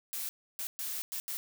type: noise bursts at uneven times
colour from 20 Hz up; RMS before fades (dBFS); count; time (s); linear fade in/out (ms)
blue; -37; 5; 0.13-0.29 / 0.59-0.67 / 0.79-1.02 / 1.12-1.2 / 1.28-1.37; 0
effects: none